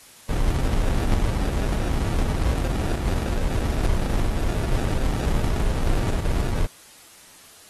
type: noise with sample-and-hold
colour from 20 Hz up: brown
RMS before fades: -22 dBFS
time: 0.29-6.66 s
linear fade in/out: 5 ms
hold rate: 1050 Hz
effects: white hiss -48 dBFS RMS until 7.69 s + AAC 32 kbps